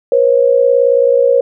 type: tone pair together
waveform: sine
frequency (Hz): 483.8 / 542.5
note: B4 / C#5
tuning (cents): -36 / -37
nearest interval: major second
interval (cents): 199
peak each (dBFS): -10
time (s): 0.12-1.41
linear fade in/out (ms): 2
effects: none